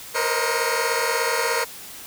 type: tone cluster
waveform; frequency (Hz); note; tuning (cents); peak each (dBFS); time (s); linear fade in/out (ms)
15% pulse; 462.1 / 478.8 / 529 / 623 / 2189; A#4 / A#4 / C5 / D#5 / C#7; -15 / +46 / +19 / +2 / -22; -20 / -19 / -21 / -23 / -24; 0.14-1.65; 20
effects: white hiss -39 dBFS RMS until 2.06 s